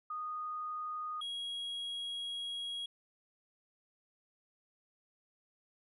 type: tone pair in turn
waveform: sine / triangle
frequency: 1236 / 3300 Hz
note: D#6 / G#7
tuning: -12 / -12 cents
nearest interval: octave + perfect fourth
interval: 1700 cents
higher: second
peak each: -37 / -36 dBFS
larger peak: second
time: 0.1-1.21 / 1.21-2.86 s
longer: second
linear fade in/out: 5 ms
effects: resampled to 32000 Hz